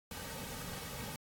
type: noise with comb filter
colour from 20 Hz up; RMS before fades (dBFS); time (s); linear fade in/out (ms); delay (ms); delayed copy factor
pink; -44; 0.11-1.16; 2; 2.9; -0.7
effects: AAC 64 kbps